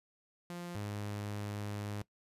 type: tone pair in turn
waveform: sawtooth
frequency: 174.61 / 103.23 Hz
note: F3 / G#2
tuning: 0 / -10 cents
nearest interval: major sixth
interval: 910 cents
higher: first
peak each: -37 / -34 dBFS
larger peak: second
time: 0.5-0.75 / 0.75-2.02 s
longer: second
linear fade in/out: 0 ms
effects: noise-tail reverb RT60 0.1 s tail -20 dB re dry + resampled to 32000 Hz